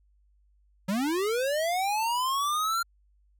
square linear sweep, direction up, 180 to 1392 Hz, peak -26 dBFS, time 0.88-2.83 s, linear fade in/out 10 ms, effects added 50 Hz sine -61 dBFS peak until 3.39 s

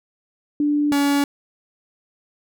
sine / 45% pulse tone pair in turn, 293.7 / 283.7 Hz, D4 / C#4, 0 / +40 cents, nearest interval minor second, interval 60 cents, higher first, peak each -16 dBFS, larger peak neither, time 0.6-0.92 / 0.92-1.24 s, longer neither, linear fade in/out 2 ms, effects none

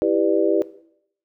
sine chord, E minor seventh, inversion none, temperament just, 329.6 / 395.6 / 494.4 / 593.3 Hz, E4 / G4 / B4 / D5, 0 / +16 / +2 / +18 cents, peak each -21 / -21 / -22 / -23 dBFS, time 0.02-0.62 s, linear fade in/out 0 ms, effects noise-tail reverb RT60 0.7 s tail -18 dB re dry

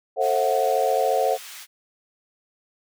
sine chord, F# half-diminished seventh, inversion first, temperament just, 444 / 532.8 / 666 / 740 Hz, A4 / C5 / E5 / F#5, +16 / +31 / +18 / 0 cents, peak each -25 / -23 / -25 / -23 dBFS, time 0.16-1.38 s, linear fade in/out 50 ms
pink high-pass noise, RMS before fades -40 dBFS, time 0.2-1.67 s, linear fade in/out 50 ms, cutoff 1900 Hz, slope 12 dB/octave
effects none

